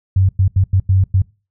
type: tone bursts at uneven times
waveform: sine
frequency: 95 Hz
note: F#2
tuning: 46 cents sharp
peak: -9 dBFS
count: 6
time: 0.16-0.29 / 0.39-0.48 / 0.56-0.64 / 0.73-0.8 / 0.89-1.04 / 1.14-1.22 s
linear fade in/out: 5 ms
effects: noise-tail reverb RT60 0.3 s tail -22 dB re dry